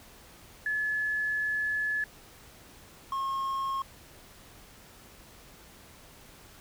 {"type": "tone pair in turn", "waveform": ["sine", "triangle"], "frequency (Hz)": [1714, 1079.8], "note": ["A6", "C#6"], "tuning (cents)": [-46, -46], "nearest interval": "minor sixth", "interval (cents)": 800, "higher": "first", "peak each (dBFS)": [-27, -27], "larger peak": "neither", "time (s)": [[0.66, 2.04], [3.12, 3.82]], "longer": "first", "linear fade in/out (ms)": 2, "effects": ["pink hiss -53 dBFS RMS until 6.6 s"]}